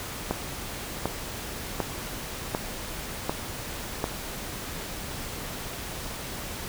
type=click train; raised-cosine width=1 ms; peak=-11 dBFS; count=6; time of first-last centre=0.31-4.041 s; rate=1.34 Hz; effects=pink hiss -36 dBFS RMS until 6.68 s